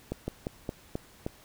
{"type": "slowing click train", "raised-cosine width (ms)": 2, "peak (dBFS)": -18, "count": 6, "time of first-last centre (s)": [0.12, 1.265], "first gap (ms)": 160, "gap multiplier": 1.18, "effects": ["pink hiss -56 dBFS RMS until 1.44 s"]}